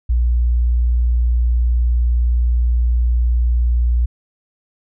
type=tone; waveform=sine; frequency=59.7 Hz; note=A#1; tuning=42 cents sharp; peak=-12 dBFS; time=0.09-4.06 s; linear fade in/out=10 ms; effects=none